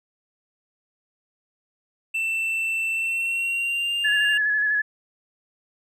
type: tone with pitch glide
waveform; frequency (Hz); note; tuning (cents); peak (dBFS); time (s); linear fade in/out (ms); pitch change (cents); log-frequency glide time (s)
triangle; 2673 to 2799; E7 to F7; +23 to +3; -21; 2.14-4.38; 10; +80; 2.93-3.93
type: tone with vibrato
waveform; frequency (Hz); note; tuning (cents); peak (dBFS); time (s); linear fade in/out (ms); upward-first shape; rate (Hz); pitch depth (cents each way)
sine; 1700; G#6; +40; -19; 4.04-4.82; 10; square; 12; 24
effects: none